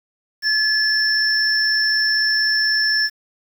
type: tone pair together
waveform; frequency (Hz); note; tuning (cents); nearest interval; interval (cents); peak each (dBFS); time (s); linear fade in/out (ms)
sine; 1719 / 5368; A6 / E8; -41 / +31; octave + minor sixth; 1972; -18; 0.42-3.1; 50
effects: 7-bit